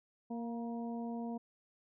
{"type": "harmonic tone with a mistuned harmonic", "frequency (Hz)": 233.1, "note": "A#3", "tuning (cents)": 0, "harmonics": [1, 2, 3, 4], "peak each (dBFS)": [-38, -47, -47, -52], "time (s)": [0.3, 1.38], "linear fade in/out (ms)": 10, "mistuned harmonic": 4, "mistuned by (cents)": 25, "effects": []}